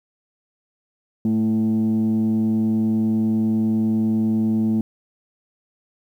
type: tone with frequency modulation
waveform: sine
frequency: 220 Hz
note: A3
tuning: in tune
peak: -15 dBFS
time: 1.25-4.81 s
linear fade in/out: 2 ms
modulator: 110 Hz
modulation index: 0.53
effects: tanh soft clip ceiling -14 dBFS + 9-bit